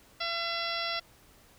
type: harmonic tone with a mistuned harmonic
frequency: 675 Hz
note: E5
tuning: 41 cents sharp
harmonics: 1 / 2 / 3 / 4 / 5 / 6 / 7 / 8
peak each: -38 / -37 / -38 / -40 / -38 / -41 / -40 / -40 dBFS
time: 0.2-1 s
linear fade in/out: 10 ms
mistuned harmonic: 2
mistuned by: +17 cents
effects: pink hiss -59 dBFS RMS until 1.58 s